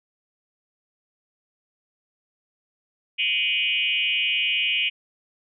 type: tone with frequency modulation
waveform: sine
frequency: 2685 Hz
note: E7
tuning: 31 cents sharp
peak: -20 dBFS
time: 3.18-4.9 s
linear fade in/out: 20 ms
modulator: 202 Hz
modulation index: 2
effects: none